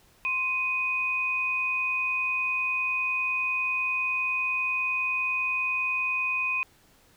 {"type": "tone pair together", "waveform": "sine", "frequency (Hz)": [1045.1, 2495], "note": ["C6", "D#7"], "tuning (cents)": [-2, 4], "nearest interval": "octave + minor third", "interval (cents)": 1506, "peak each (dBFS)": [-34, -25], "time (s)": [0.25, 6.63], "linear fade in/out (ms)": 0, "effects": ["pink hiss -60 dBFS RMS until 7.16 s"]}